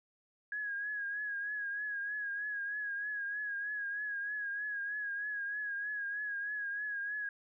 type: tone with vibrato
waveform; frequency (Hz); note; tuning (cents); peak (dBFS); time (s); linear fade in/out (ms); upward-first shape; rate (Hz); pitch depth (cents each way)
sine; 1657; G#6; -4; -35; 0.52-7.29; 2; triangle; 3.2; 56
effects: none